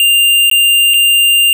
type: tone with dropouts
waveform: square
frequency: 2794 Hz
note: F7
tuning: in tune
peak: -7 dBFS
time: 0-1.53 s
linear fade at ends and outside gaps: 1 ms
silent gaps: 0.499-0.513 / 0.937-0.941 s
effects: none